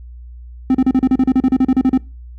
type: tone bursts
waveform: triangle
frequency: 260 Hz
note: C4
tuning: 11 cents flat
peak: -7 dBFS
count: 16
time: 0.7-1.976 s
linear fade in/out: 2 ms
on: 46 ms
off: 36 ms
effects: noise-tail reverb RT60 0.3 s tail -23 dB re dry + added 60 Hz sine -32 dBFS peak until 2.38 s